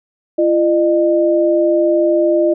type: tone pair together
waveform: sine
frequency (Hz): 341.2 / 608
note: F4 / D#5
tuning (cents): -40 / -40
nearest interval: minor seventh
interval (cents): 1000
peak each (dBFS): -13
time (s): 0.38-2.54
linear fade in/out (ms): 10
effects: none